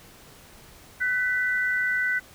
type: tone pair together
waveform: sine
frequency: 1503.2 / 1975.5 Hz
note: F#6 / B6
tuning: +27 / 0 cents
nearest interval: perfect fourth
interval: 473 cents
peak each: -24 / -26 dBFS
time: 1-2.2 s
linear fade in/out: 20 ms
effects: pink hiss -50 dBFS RMS until 2.34 s